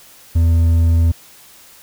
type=tone with hard clipping; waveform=triangle; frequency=83 Hz; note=E2; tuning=12 cents sharp; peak=-11 dBFS; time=0.35-1.12 s; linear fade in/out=10 ms; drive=7 dB; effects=white hiss -44 dBFS RMS until 1.82 s